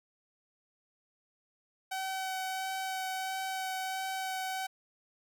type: tone with vibrato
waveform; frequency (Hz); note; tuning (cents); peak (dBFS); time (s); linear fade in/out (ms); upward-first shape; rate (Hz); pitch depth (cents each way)
sawtooth; 759; F#5; +44; -30; 1.91-4.67; 10; sine; 1.5; 10
effects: none